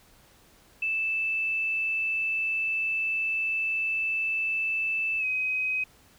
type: tone with pitch glide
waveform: sine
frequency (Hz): 2637 to 2524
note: E7 to D#7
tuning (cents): 0 to +24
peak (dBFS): -25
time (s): 0.82-5.84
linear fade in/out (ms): 5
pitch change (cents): -76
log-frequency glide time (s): 5.19-5.25
effects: pink hiss -58 dBFS RMS until 6.18 s